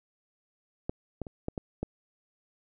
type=clicks; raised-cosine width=2 ms; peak=-17 / -20 / -28 / -18 / -20 / -18 dBFS; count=6; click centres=0.895 / 1.217 / 1.268 / 1.484 / 1.578 / 1.83 s; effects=none